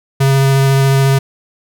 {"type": "tone with vibrato", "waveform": "square", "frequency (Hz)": 136, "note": "C#3", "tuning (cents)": -33, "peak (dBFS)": -9, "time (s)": [0.2, 1.19], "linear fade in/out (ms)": 10, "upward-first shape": "sine", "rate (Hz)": 14, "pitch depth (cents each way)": 9, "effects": []}